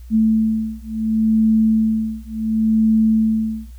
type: beating tone pair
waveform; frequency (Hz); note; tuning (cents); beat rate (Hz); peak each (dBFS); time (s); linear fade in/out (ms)
sine; 220 / 220.7; A3 / A3; 0 / +5; 0.7; -17; 0.1-3.71; 50
effects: added 60 Hz sine -34 dBFS peak until 3.78 s + white hiss -56 dBFS RMS until 3.78 s